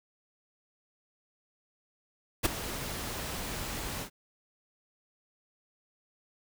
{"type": "noise with ADSR envelope", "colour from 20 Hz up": "pink", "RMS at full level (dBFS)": -23, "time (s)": [2.43, 4.1], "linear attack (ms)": 25, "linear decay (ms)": 12, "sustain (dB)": -14, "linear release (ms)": 87, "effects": []}